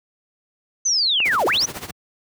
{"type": "linear two-way sweep", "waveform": "sine", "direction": "down then up", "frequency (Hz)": [6272, 311.1, 6272], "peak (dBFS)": -16, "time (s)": [0.85, 1.66], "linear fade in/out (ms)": 10, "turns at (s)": 1.46}
{"type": "click", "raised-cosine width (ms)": 0.5, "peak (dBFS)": -16, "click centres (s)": 1.203}
{"type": "noise with tremolo", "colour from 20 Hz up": "pink", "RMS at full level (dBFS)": -29, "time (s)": [1.25, 1.91], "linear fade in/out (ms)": 5, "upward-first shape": "sine", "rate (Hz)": 14, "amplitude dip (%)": 80}
{"effects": ["high-pass 100 Hz 12 dB/octave"]}